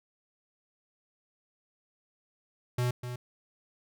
square tone with echo, 123.47 Hz, B2, in tune, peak -27 dBFS, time 2.78-2.91 s, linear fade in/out 5 ms, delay 250 ms, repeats 1, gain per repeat -9 dB, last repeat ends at 3.16 s, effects none

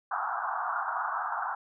white band-pass noise, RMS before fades -32 dBFS, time 0.11-1.55 s, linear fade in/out 5 ms, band 700 to 1500 Hz, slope 96 dB/octave, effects none

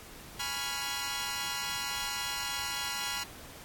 10% pulse chord, C# dominant seventh, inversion second, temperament equal, 830.6 / 987.8 / 1108.7 / 1396.9 Hz, G#5 / B5 / C#6 / E#6, 0 / 0 / 0 / 0 cents, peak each -31 / -29 / -33 / -29 dBFS, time 0.39-3.24 s, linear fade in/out 10 ms, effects pink hiss -49 dBFS RMS until 3.64 s + AAC 64 kbps

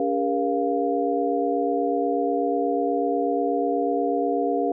sine tone cluster, 282.9 / 405.1 / 473.3 / 697 Hz, C#4 / G#4 / A#4 / F5, +35 / -43 / +26 / -4 cents, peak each -26 dBFS, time 0-4.72 s, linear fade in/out 2 ms, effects none

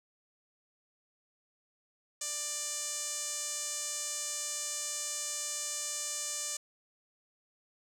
sawtooth tone with band-pass filter, 591 Hz, D5, 11 cents sharp, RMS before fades -37 dBFS, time 2.21-6.57 s, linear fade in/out 5 ms, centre 7200 Hz, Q 3.4, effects none

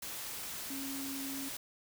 sine tone in noise, 272.8 Hz, C#4, 28 cents flat, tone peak -40 dBFS, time 0.7-1.49 s, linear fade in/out 5 ms, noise white, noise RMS -42 dBFS, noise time 0.02-1.57 s, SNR -1 dB, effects none

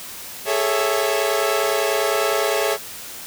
sawtooth chord, A major seventh, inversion third, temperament equal with one note detuned, 410.1 / 440 / 554.4 / 659.3 Hz, G#4 / A4 / C#5 / E5, -22 / 0 / 0 / 0 cents, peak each -20 dBFS, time 0.45-2.78 s, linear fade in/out 50 ms, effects white hiss -35 dBFS RMS until 3.26 s

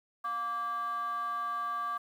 sine tone with frequency modulation, 1162 Hz, D6, 19 cents flat, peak -30 dBFS, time 0.24-1.98 s, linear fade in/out 10 ms, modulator 453 Hz, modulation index 0.46, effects tanh soft clip ceiling -28 dBFS + 10-bit

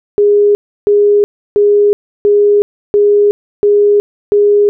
sine tone bursts, 411.2 Hz, G#4, 17 cents flat, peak -5 dBFS, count 7, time 0.18-4.69 s, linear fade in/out 0 ms, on 370 ms, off 320 ms, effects none

